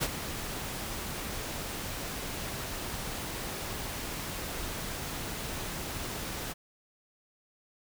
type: noise with ADSR envelope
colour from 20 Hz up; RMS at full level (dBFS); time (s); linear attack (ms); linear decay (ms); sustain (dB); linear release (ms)
pink; -27; 0-6.54; 31; 41; -10; 28
effects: none